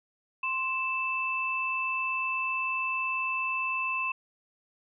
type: tone pair together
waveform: sine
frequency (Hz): 1046.5 / 2642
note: C6 / E7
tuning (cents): 0 / +3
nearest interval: octave + major third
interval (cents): 1603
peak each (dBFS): -32 / -29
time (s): 0.43-4.12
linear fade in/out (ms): 5
effects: none